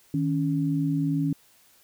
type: tone pair together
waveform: sine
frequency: 156.53 / 278.9 Hz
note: D#3 / C#4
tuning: +11 / +11 cents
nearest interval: minor seventh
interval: 1000 cents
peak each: -25 dBFS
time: 0.14-1.33 s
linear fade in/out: 2 ms
effects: white hiss -59 dBFS RMS until 1.83 s